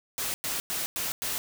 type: noise bursts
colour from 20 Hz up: white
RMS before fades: -31 dBFS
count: 5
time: 0.18-1.38 s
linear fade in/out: 0 ms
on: 160 ms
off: 100 ms
effects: none